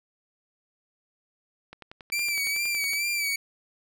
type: click train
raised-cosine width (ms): 0.3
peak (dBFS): -26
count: 14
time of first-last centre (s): 1.73-2.934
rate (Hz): 10.8
type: tone with vibrato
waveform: sawtooth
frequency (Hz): 2315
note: D7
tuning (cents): -25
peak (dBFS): -22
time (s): 2.12-3.36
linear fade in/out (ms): 5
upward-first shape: sine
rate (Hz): 2.3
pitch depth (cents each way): 54
effects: none